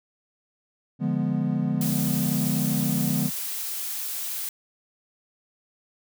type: chord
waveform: triangle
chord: D diminished seventh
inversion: none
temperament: equal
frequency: 146.83 / 174.61 / 207.7 / 246.9 Hz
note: D3 / F3 / Ab3 / Cb4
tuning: 0 / 0 / 0 / 0 cents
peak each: -26 dBFS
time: 0.99-3.31 s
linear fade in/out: 50 ms
type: noise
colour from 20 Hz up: blue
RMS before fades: -31 dBFS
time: 1.81-4.49 s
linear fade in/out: 2 ms
effects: none